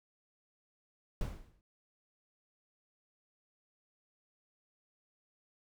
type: noise with exponential decay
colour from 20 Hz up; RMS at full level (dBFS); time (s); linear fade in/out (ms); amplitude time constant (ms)
brown; -33; 1.21-1.61; 1; 85
effects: none